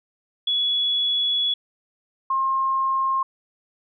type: tone pair in turn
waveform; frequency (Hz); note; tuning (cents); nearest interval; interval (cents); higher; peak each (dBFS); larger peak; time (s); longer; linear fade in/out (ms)
sine; 3387 / 1066.8; G#7 / C6; +33 / +33; octave + minor sixth; 2000; first; -19; neither; 0.47-1.54 / 2.3-3.23; first; 5
effects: none